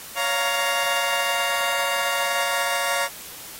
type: chord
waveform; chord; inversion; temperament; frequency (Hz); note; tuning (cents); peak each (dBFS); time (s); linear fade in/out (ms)
15% pulse; Bb minor; first; just; 559.4 / 699.2 / 932.3; Db5 / F5 / Bb5; +16 / +2 / 0; -20; 0.15-3.09; 50
effects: white hiss -39 dBFS RMS until 3.59 s + AAC 48 kbps